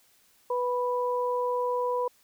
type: tone pair together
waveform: sine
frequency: 493.7 / 986 Hz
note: B4 / B5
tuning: -1 / -3 cents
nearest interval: octave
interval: 1198 cents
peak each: -27 / -29 dBFS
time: 0.5-2.08 s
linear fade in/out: 5 ms
effects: white hiss -63 dBFS RMS until 2.23 s